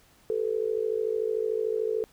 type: tone with amplitude modulation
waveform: sine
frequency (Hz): 440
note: A4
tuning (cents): 0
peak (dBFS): -21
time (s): 0.3-2.04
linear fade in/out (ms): 0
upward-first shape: sine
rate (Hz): 53.5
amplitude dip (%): 90
effects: pink hiss -60 dBFS RMS until 2.12 s